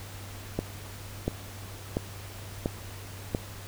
click train, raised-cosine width 2 ms, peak -13 dBFS, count 5, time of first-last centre 0.59-3.349 s, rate 1.45 Hz, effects added 98 Hz sine -42 dBFS peak until 3.67 s + pink hiss -45 dBFS RMS until 3.67 s

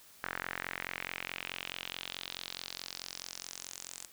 sawtooth tone with band-pass filter sweep, 44.66 Hz, F1, 39 cents sharp, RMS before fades -43 dBFS, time 0.23-4.07 s, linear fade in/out 0 ms, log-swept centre 1600 to 7700 Hz, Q 2.8, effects white hiss -58 dBFS RMS until 4.12 s

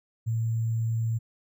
sine tone with sample-and-hold, 113.6 Hz, A#2, 44 cents flat, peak -24 dBFS, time 0.26-1.19 s, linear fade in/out 20 ms, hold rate 7350 Hz, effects none

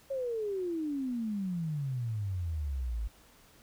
sine exponential sweep, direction down, 554.4 to 51.91 Hz, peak -31 dBFS, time 0.1-3.08 s, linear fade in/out 10 ms, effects pink hiss -60 dBFS RMS until 3.62 s

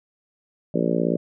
harmonic tone, 57.8 Hz, A#1, 14 cents flat, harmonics 3 / 4 / 5 / 6 / 7 / 8 / 9 / 10, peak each -25 / -26 / -27 / -28 / -28 / -29 / -30 / -30 dBFS, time 0.74-1.17 s, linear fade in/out 5 ms, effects none

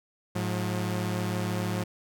sawtooth tone pair together, 106.67 / 179.4 Hz, G#2 / F3, +47 / +47 cents, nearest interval major sixth, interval 900 cents, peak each -26 / -27 dBFS, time 0.35-1.84 s, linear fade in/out 10 ms, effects none

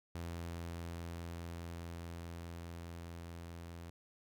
sawtooth tone with level ramp, 84.8 Hz, E2, 50 cents sharp, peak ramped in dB -37 to -43 dBFS, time 0.15-3.9 s, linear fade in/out 0 ms, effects none

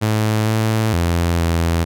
sawtooth tone with pitch steps, 108.3 / 110.3 / 85.3 / 83.7 Hz, A2 / A2 / F2 / E2, -27 / +5 / -40 / +27 cents, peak -11 dBFS, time 0.01-1.85 s, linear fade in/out 20 ms, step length 460 ms, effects none

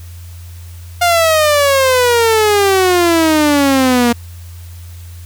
sawtooth exponential sweep, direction down, 709 to 234.7 Hz, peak -5 dBFS, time 1.01-4.13 s, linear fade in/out 10 ms, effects added 86 Hz sine -29 dBFS peak until 5.25 s + white hiss -43 dBFS RMS until 5.25 s

